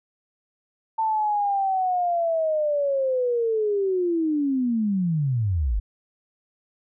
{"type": "linear sweep", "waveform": "sine", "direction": "down", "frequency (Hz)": [895, 43.92], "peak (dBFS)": -20, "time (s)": [0.98, 5.8], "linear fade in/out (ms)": 10, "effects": []}